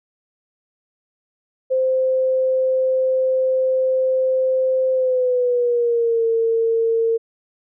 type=tone with pitch glide; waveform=sine; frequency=520 to 455.3 Hz; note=C5 to A#4; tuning=-11 to -41 cents; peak=-15 dBFS; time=1.7-7.18 s; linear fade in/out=20 ms; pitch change=-230 cents; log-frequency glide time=4.93-6.25 s; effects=none